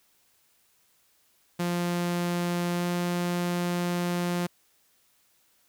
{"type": "tone with pitch glide", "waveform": "sawtooth", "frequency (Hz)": [174.61, 175.62], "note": ["F3", "F3"], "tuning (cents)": [0, 10], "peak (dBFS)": -22, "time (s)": [1.59, 4.47], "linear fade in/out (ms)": 10, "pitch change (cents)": 10, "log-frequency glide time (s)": [2.75, 2.84], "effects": ["white hiss -66 dBFS RMS until 5.68 s"]}